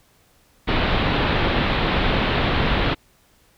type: low-pass noise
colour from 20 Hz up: pink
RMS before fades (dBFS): -20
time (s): 0.67-2.95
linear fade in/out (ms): 20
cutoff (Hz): 3900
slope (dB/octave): 48
effects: pink hiss -58 dBFS RMS until 3.57 s